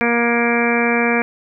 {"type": "harmonic tone with a mistuned harmonic", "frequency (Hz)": 236.2, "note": "A#3", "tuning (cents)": 23, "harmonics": [1, 2, 3, 4, 5, 6, 7, 8, 9, 10], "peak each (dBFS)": [-19, -20, -24, -27, -28, -28, -23, -29, -27, -21], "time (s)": [0.01, 1.22], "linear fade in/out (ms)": 0, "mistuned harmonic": 10, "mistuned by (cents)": -17, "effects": []}